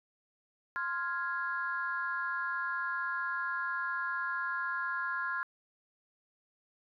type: chord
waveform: sine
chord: F minor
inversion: second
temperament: equal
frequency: 1046.5 / 1396.9 / 1661.2 Hz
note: C6 / F6 / Ab6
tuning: 0 / 0 / 0 cents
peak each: -37 / -35 / -36 dBFS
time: 0.76-5.43 s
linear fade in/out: 0 ms
effects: tanh soft clip ceiling -22 dBFS